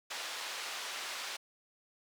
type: band-pass noise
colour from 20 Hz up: white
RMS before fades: -41 dBFS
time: 0.1-1.37 s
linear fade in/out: 10 ms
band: 610 to 4600 Hz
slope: 12 dB/octave
effects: none